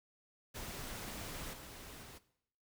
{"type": "noise with level steps", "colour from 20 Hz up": "pink", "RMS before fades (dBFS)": [-45, -51, -53], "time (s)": [0.54, 2.19], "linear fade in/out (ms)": 20, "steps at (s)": [1.53, 2.02], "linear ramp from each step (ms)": 5, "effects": ["noise-tail reverb RT60 0.7 s tail -17 dB re dry"]}